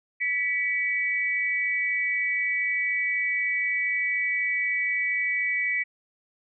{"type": "tone pair together", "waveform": "sine", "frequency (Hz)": [1965.6, 2276], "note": ["B6", "C#7"], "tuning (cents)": [-9, 45], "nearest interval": "minor third", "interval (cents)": 254, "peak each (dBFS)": -26, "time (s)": [0.2, 5.84], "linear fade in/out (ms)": 20, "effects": []}